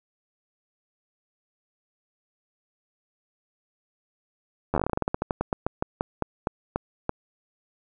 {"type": "slowing click train", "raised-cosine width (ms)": 1, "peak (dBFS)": -10, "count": 25, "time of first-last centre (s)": [4.74, 7.094], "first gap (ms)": 11, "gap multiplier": 1.16, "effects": []}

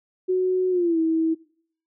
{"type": "tone with pitch glide", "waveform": "sine", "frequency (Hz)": [369.5, 323.5], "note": ["F#4", "E4"], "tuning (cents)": [-2, -32], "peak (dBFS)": -18, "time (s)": [0.28, 1.35], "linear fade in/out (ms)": 20, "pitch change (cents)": -230, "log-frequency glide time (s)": [0.7, 0.99], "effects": ["noise-tail reverb RT60 0.6 s tail -22 dB re dry"]}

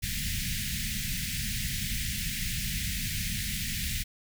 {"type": "band-stop noise", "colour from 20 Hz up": "pink", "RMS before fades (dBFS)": -32, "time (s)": [0.02, 4.04], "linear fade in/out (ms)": 20, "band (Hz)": [220, 1800], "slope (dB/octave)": 48, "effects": []}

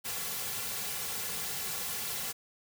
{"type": "noise with comb filter", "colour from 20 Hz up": "white", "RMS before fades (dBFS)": -36, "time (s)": [0.04, 2.33], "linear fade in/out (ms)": 20, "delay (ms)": 3.2, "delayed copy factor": -0.8, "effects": []}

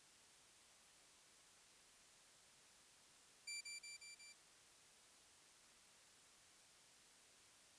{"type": "tone with echo", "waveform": "15% pulse", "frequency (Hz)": 2349, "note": "D7", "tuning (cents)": 0, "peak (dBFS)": -40, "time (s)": [3.47, 3.61], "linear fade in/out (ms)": 10, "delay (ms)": 180, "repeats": 4, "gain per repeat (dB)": -3, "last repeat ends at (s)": 4.33, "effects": ["white hiss -67 dBFS RMS until 7.78 s", "resampled to 22050 Hz"]}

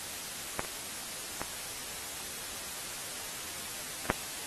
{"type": "clicks", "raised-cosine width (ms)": 0.5, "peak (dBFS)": [-15, -25, -18, -25, -9], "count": 5, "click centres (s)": [0.594, 0.648, 1.416, 4.055, 4.101], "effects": ["white hiss -40 dBFS RMS until 4.46 s", "AAC 32 kbps"]}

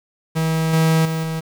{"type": "tone with level steps", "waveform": "45% pulse", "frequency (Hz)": 160.9, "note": "E3", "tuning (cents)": -42, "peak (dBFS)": [-17, -13, -20, -22], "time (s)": [0.35, 1.41], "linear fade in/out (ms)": 20, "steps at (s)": [0.73, 1.05, 1.23], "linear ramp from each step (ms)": 5, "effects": ["7-bit"]}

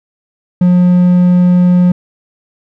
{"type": "tone", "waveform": "triangle", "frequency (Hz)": 178.8, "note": "F3", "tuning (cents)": 41, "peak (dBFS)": -3, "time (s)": [0.61, 1.92], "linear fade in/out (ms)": 5, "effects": []}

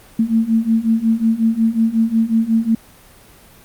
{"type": "beating tone pair", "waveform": "sine", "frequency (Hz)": [222.3, 227.8], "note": ["A3", "A#3"], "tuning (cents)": [18, -40], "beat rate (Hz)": 5.5, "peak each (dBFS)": [-17, -15], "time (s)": [0.19, 2.75], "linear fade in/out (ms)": 5, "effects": ["pink hiss -45 dBFS RMS until 3.64 s", "Opus 32 kbps"]}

